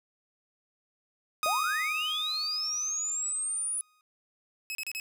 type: tone with exponential decay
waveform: sawtooth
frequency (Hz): 1244.5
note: D#6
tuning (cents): 0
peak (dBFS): -22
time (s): 1.43-4.01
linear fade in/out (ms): 1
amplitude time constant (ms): 560
type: linear sweep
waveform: sine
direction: up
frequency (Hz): 590 to 10000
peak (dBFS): -29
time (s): 1.46-3.81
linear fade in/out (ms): 0
type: tone bursts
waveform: sawtooth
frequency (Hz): 2569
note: E7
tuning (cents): -45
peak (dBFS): -30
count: 4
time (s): 4.7-4.999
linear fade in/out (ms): 0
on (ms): 50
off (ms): 33
effects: none